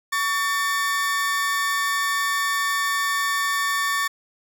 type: tone pair together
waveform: 40% pulse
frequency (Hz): 1130.1 / 1794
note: C#6 / A6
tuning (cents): +33 / +33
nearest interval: minor sixth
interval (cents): 800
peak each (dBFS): -23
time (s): 0.12-4.08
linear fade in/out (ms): 10
effects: none